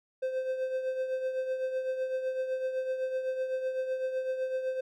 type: tone with tremolo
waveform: triangle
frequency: 519 Hz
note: C5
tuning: 14 cents flat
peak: -25 dBFS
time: 0.22-4.81 s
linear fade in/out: 10 ms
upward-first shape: triangle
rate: 7.9 Hz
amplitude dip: 60%
effects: none